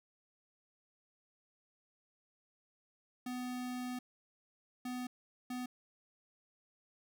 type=tone bursts at uneven times; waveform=square; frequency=249.6 Hz; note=B3; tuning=19 cents sharp; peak=-39 dBFS; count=3; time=3.26-3.99 / 4.85-5.07 / 5.5-5.66 s; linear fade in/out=5 ms; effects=none